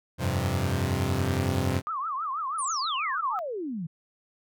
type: chord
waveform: sawtooth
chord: F suspended second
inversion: none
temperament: equal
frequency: 87.31 / 98 / 130.81 Hz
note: F2 / G2 / C3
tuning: 0 / 0 / 0 cents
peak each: -25 dBFS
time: 0.18-1.82 s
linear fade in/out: 50 ms
type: tone with vibrato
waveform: sine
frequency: 1174.7 Hz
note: D6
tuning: in tune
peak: -28 dBFS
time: 1.87-3.39 s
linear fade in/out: 0 ms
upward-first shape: triangle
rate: 6.2 Hz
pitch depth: 250 cents each way
type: exponential sweep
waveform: sine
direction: down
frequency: 9956 to 151.8 Hz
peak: -30 dBFS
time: 2.58-3.87 s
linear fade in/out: 10 ms
effects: none